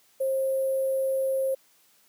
sine tone with sample-and-hold, 533 Hz, C5, 32 cents sharp, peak -23 dBFS, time 0.2-1.55 s, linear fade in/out 10 ms, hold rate 11025 Hz, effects white hiss -62 dBFS RMS until 2.08 s + high-pass 150 Hz 12 dB/octave

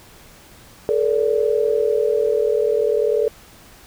sine tone cluster, 430.8 / 471.1 / 580 Hz, A4 / A#4 / D5, -37 / +18 / -22 cents, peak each -18 / -20 / -23 dBFS, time 0.89-3.28 s, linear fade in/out 0 ms, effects pink hiss -46 dBFS RMS until 3.86 s

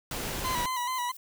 pink noise, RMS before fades -34 dBFS, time 0.11-0.66 s, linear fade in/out 2 ms
40% pulse tone with vibrato, 1000 Hz, B5, 21 cents sharp, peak -28 dBFS, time 0.44-1.12 s, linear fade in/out 10 ms, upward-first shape square, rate 4.6 Hz, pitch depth 47 cents each way
violet noise with tremolo, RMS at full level -44 dBFS, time 0.54-1.17 s, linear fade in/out 5 ms, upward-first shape triangle, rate 5.1 Hz, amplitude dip 95%
effects none

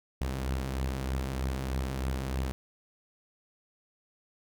sawtooth beating tone pair, 65.41 / 68.61 Hz, C2 / C#2, 0 / -17 cents, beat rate 3.2 Hz, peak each -27 / -34 dBFS, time 0.21-2.52 s, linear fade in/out 0 ms, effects none

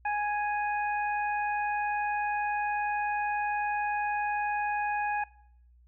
harmonic tone, 830.6 Hz, G#5, in tune, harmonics 1 / 2 / 3, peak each -28 / -34 / -38 dBFS, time 0.05-5.24 s, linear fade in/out 5 ms, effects noise-tail reverb RT60 0.7 s tail -22 dB re dry + added 60 Hz sine -56 dBFS peak until 5.87 s

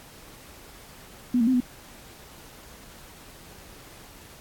sine tone with pitch steps, 246.4 / 227.3 / 259.2 / 247.4 Hz, B3 / A#3 / C4 / B3, -4 / -43 / -16 / +3 cents, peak -18 dBFS, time 1.34-1.604 s, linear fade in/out 5 ms, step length 66 ms, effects pink hiss -48 dBFS RMS until 4.4 s + AAC 64 kbps

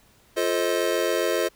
square chord, F dominant seventh, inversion none, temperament just, 349.2 / 436.5 / 523.8 / 628.6 Hz, F4 / A4 / C5 / Eb5, 0 / -14 / +2 / +18 cents, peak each -28 dBFS, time 0.36-1.49 s, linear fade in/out 20 ms, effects pink hiss -58 dBFS RMS until 1.55 s

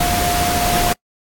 sine tone in noise, 706 Hz, F5, 19 cents sharp, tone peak -19 dBFS, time 0-0.93 s, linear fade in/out 5 ms, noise pink, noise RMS -19 dBFS, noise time 0-0.93 s, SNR -3 dB, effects noise-tail reverb RT60 0.1 s tail -26 dB re dry + AAC 64 kbps

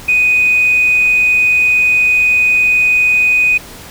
sine tone, 2491 Hz, D#7, 1 cent sharp, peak -7 dBFS, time 0.08-3.58 s, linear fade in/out 10 ms, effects tanh soft clip ceiling -3 dBFS + pink hiss -33 dBFS RMS until 3.9 s

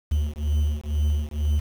triangle beating tone pair, 73.3 / 75.4 Hz, D2 / D2, -3 / +46 cents, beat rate 2.1 Hz, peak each -22 dBFS, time 0.11-1.6 s, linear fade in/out 10 ms, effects 7-bit

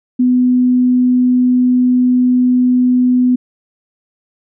sine tone, 250 Hz, B3, 21 cents sharp, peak -8 dBFS, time 0.19-3.36 s, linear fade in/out 10 ms, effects none

